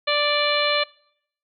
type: harmonic tone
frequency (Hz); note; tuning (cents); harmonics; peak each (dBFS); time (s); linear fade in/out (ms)
587.3; D5; 0; 1 / 2 / 3 / 4 / 5 / 6 / 7; -23 / -26 / -29 / -26 / -28 / -28 / -27; 0.07-0.84; 10
effects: noise-tail reverb RT60 0.7 s tail -24 dB re dry